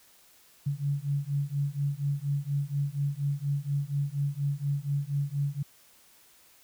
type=beating tone pair; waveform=sine; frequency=140 / 144.2 Hz; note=C#3 / D3; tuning=+18 / -31 cents; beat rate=4.2 Hz; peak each=-30 dBFS; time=0.66-5.63 s; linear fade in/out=10 ms; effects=white hiss -59 dBFS RMS until 6.63 s